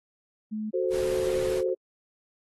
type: tone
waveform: sine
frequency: 214.9 Hz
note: A3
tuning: 41 cents flat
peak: -29 dBFS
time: 0.51-0.71 s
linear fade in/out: 20 ms
type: chord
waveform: sine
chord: F# diminished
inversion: none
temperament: equal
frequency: 370 / 440 / 523.3 Hz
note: F#4 / A4 / C5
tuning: 0 / 0 / 0 cents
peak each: -27 / -31 / -28 dBFS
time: 0.73-1.75 s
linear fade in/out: 20 ms
type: noise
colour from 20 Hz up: pink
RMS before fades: -39 dBFS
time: 0.9-1.63 s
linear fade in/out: 50 ms
effects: AAC 32 kbps